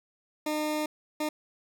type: tone bursts at uneven times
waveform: 20% pulse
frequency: 304.3 Hz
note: D#4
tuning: 38 cents flat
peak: -23 dBFS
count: 2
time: 0.46-0.86 / 1.2-1.29 s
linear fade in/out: 5 ms
effects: none